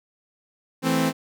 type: chord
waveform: sawtooth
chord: A minor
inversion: second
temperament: equal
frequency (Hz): 164.81 / 220 / 261.6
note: E3 / A3 / C4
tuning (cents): 0 / 0 / 0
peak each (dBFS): -21 / -23 / -18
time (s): 0.82-1.13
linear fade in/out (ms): 50
effects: none